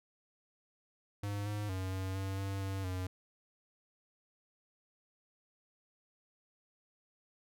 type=tone with pitch steps; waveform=square; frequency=101.9 / 104.2 / 94 / 94.7 / 96.5 / 97.7 / 96.8 / 92.2 Hz; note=G#2 / G#2 / F#2 / F#2 / G2 / G2 / G2 / F#2; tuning=-32 / +6 / +28 / +41 / -27 / -5 / -21 / -6 cents; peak=-36 dBFS; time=1.23-3.07 s; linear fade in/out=5 ms; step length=230 ms; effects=none